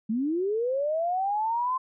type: linear sweep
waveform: sine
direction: up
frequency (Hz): 207.7 to 1046.5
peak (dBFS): -24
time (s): 0.09-1.78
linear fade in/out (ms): 10
effects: none